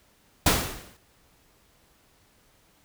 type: noise with exponential decay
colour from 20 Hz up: pink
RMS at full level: -17 dBFS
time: 0.46-0.97 s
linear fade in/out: 5 ms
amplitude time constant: 110 ms
effects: pink hiss -62 dBFS RMS until 2.84 s